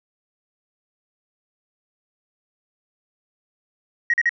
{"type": "tone bursts", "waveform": "sine", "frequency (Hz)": 1890, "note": "A#6", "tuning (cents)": 23, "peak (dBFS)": -14, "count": 3, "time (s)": [4.1, 4.293], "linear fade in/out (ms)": 2, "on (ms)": 37, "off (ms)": 41, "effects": ["tanh soft clip ceiling -10 dBFS"]}